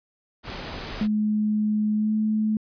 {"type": "noise", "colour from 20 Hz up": "pink", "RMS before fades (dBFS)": -34, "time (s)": [0.43, 1.08], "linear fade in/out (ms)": 50}
{"type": "tone with pitch glide", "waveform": "sine", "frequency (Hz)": [212.4, 215.7], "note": ["G#3", "A3"], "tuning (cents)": [39, -34], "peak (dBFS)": -20, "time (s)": [1.01, 2.57], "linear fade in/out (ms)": 2, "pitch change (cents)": 27, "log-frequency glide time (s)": [1.95, 2.13]}
{"effects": ["resampled to 11025 Hz"]}